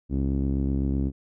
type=tone with low-pass filter; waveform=sawtooth; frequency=67.9 Hz; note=C#2; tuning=35 cents flat; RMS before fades=-25 dBFS; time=0.09-1.12 s; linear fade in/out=50 ms; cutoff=280 Hz; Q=2.6; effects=none